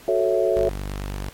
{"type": "chord", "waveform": "sine", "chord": "F# minor seventh", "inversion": "none", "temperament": "equal", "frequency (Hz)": [370, 440, 554.4, 659.3], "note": ["F#4", "A4", "C#5", "E5"], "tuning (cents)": [0, 0, 0, 0], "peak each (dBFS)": -23, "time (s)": [0.08, 0.69], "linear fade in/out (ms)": 2}
{"type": "tone", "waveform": "sawtooth", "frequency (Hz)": 49, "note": "G1", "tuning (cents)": 0, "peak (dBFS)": -24, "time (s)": [0.56, 1.29], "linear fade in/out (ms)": 0}
{"effects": ["pink hiss -47 dBFS RMS until 1.33 s", "AAC 48 kbps"]}